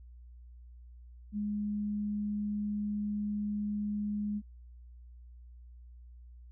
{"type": "tone", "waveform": "sine", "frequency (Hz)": 207.7, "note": "G#3", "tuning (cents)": 0, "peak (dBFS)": -31, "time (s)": [1.32, 4.42], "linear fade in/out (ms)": 50, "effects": ["added 60 Hz sine -49 dBFS peak until 6.51 s"]}